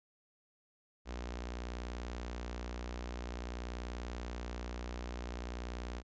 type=tone with notch filter; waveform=sawtooth; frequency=60.5 Hz; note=B1; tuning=35 cents flat; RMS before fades=-42 dBFS; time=1.05-6.03 s; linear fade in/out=50 ms; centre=120 Hz; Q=0.86; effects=resampled to 16000 Hz